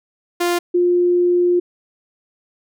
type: tone pair in turn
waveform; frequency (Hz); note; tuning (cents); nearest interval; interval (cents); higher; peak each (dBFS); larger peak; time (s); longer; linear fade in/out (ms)
sawtooth / sine; 349.2 / 353.5; F4 / F4; 0 / +21; unison; 21; second; -12; neither; 0.4-0.59 / 0.74-1.6; second; 10
effects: none